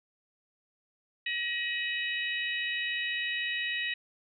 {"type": "harmonic tone with a mistuned harmonic", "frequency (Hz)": 634, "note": "D#5", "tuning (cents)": 32, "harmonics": [3, 4, 5, 6], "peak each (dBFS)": [-33, -35, -37, -39], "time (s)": [1.26, 3.94], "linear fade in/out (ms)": 5, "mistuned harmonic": 5, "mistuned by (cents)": -120, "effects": []}